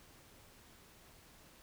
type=silence; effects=pink hiss -61 dBFS RMS until 1.62 s